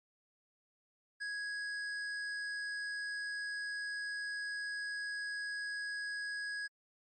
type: tone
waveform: square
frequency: 1661.2 Hz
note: G#6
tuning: in tune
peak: -38 dBFS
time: 1.2-6.68 s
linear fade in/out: 20 ms
effects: MP3 32 kbps